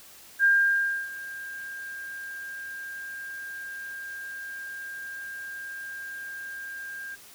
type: tone with ADSR envelope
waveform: sine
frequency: 1602 Hz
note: G6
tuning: 37 cents sharp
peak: -16 dBFS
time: 0.39-7.16 s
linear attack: 50 ms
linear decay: 640 ms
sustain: -19 dB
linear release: 20 ms
effects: white hiss -50 dBFS RMS until 7.34 s